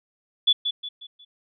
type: tone with echo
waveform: sine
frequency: 3442 Hz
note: A7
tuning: 39 cents flat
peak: -14 dBFS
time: 0.47-0.53 s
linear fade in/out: 10 ms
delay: 180 ms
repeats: 4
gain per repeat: -8 dB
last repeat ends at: 1.25 s
effects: none